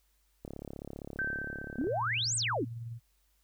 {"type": "click train", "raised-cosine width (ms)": 2, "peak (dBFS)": -28, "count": 51, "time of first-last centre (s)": [0.45, 1.87], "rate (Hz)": 35.2}
{"type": "tone with exponential decay", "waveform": "sine", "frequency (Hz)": 1553, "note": "G6", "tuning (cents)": -17, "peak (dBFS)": -29, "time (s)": [1.19, 2.53], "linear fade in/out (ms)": 1, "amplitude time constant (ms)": 290}
{"type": "exponential two-way sweep", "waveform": "sine", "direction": "up then down", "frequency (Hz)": [221.3, 8870, 221.3], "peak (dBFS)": -29, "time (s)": [1.78, 2.65], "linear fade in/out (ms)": 10, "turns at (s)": 2.36}
{"type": "tone with tremolo", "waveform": "sine", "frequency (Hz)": 116.6, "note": "A#2", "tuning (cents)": 1, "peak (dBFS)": -36, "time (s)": [1.86, 3], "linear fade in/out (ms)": 50, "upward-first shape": "sine", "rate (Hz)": 20, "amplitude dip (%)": 40}
{"effects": ["added 50 Hz sine -70 dBFS peak until 3.43 s", "white hiss -74 dBFS RMS until 3.43 s"]}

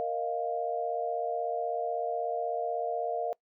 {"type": "chord", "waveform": "sine", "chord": "Bb suspended fourth", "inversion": "none", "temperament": "equal", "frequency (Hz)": [466.2, 622.3, 698.5], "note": ["Bb4", "Eb5", "F5"], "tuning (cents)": [0, 0, 0], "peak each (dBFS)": [-34, -35, -32], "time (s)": [0, 3.33], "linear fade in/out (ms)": 0, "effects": ["noise-tail reverb RT60 0.1 s tail -23 dB re dry"]}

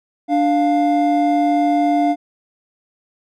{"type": "tone pair together", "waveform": "triangle", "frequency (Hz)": [293.7, 699.8], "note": ["D4", "F5"], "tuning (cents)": [0, 3], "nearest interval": "octave + minor third", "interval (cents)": 1503, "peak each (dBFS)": -14, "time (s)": [0.28, 2.16], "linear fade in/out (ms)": 50, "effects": []}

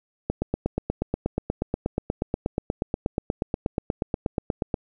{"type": "click train", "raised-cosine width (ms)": 2, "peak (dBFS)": -10, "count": 38, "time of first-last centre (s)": [0.3, 4.742], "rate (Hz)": 8.33, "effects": []}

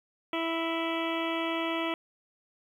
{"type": "harmonic tone", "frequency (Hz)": 329.6, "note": "E4", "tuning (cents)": 0, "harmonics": [1, 2, 3, 4, 6, 7, 8, 9, 10], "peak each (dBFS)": [-32, -35, -37, -38, -40, -40, -41, -42, -42], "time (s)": [0.33, 1.94], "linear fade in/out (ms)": 2, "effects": ["10-bit"]}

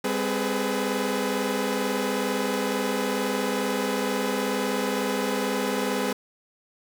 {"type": "tone cluster", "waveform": "sawtooth", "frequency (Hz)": [201, 260.2, 422.1, 498.2], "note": ["G3", "C4", "G#4", "B4"], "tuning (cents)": [44, -9, 28, 15], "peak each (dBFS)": -26, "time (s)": [0.04, 6.13], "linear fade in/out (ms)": 5, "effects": []}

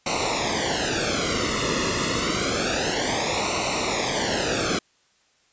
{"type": "noise with flanger", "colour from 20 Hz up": "pink", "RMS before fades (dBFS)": -24, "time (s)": [0.06, 4.79], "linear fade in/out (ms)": 5, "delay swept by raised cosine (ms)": [0.6, 1.3], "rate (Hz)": 0.28, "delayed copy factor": -0.9, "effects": ["white hiss -63 dBFS RMS until 5.52 s", "resampled to 16000 Hz"]}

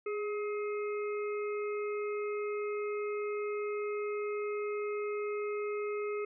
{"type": "harmonic tone with a mistuned harmonic", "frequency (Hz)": 423.4, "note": "G#4", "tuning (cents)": 33, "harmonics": [1, 3, 5, 6], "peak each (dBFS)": [-33, -43, -47, -49], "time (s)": [0.06, 6.25], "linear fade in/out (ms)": 5, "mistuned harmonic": 1, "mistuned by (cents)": -34, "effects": []}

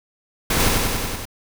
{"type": "noise with echo", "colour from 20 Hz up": "pink", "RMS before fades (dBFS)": -19, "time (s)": [0.5, 0.69], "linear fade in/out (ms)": 5, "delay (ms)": 94, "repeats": 6, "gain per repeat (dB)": -2, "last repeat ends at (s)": 1.254, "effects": []}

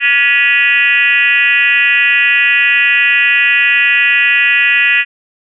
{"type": "tone with frequency modulation", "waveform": "sine", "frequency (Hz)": 2217, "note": "C#7", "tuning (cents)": 0, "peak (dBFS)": -7, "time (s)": [0, 5.05], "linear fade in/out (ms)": 50, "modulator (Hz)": 265, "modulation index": 2.2, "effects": []}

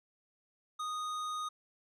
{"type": "tone with hard clipping", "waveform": "triangle", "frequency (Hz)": 1240, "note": "D#6", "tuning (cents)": -6, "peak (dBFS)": -37, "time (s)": [0.79, 1.49], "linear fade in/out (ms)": 10, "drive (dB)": 16, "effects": []}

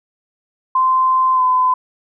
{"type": "tone with pitch glide", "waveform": "sine", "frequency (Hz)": [1037, 1016.2], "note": ["C6", "B5"], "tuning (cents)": [-16, 49], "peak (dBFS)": -11, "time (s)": [0.75, 1.74], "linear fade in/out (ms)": 5, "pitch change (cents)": -35, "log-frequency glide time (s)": [1.34, 1.42], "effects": []}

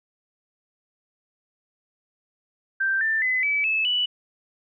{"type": "tone with pitch steps", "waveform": "sine", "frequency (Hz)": [1568, 1780.5, 2022, 2296, 2607, 2960], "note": ["G6", "A6", "B6", "D7", "E7", "F#7"], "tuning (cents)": [0, 20, 40, -40, -20, 0], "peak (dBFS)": -20, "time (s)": [2.8, 4.06], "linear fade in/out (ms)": 10, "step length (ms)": 210, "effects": []}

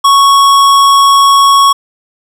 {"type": "tone with hard clipping", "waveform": "sine", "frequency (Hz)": 1108.7, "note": "C#6", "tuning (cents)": 0, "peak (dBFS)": -5, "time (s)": [0.04, 1.73], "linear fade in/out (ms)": 10, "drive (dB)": 16, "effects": []}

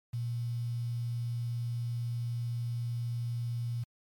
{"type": "tone with quantisation", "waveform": "sine", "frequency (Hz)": 119, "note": "A#2", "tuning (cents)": 36, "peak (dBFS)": -31, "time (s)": [0.13, 3.84], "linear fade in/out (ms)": 10, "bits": 9, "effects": ["MP3 96 kbps"]}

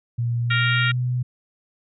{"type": "tone with pitch glide", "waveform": "sine", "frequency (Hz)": [118.6, 124.57], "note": ["A#2", "B2"], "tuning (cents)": [30, 15], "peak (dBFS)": -20, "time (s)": [0.18, 1.23], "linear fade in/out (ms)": 10, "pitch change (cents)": 85, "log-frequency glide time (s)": [0.4, 0.92]}
{"type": "harmonic tone", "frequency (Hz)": 466.2, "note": "A#4", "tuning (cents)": 0, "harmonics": [3, 4, 5, 6, 7, 8], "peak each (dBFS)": [-23, -25, -27, -29, -30, -31], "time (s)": [0.5, 0.92], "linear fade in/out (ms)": 10}
{"effects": []}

